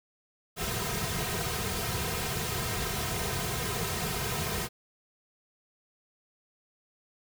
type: noise with comb filter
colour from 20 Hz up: pink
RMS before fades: -32 dBFS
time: 0.56-4.69 s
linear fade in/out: 50 ms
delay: 3.5 ms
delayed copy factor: -0.95
effects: none